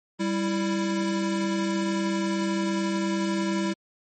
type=tone pair together; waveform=square; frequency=196 / 330.4 Hz; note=G3 / E4; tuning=0 / +4 cents; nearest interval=major sixth; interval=904 cents; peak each=-27 / -28 dBFS; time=0.19-3.74 s; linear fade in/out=20 ms; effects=MP3 32 kbps